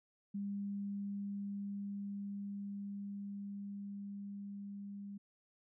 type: tone with level ramp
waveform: sine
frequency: 200.8 Hz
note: G3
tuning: 42 cents sharp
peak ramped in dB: -37 to -44 dBFS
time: 0.34-5.18 s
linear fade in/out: 10 ms
effects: none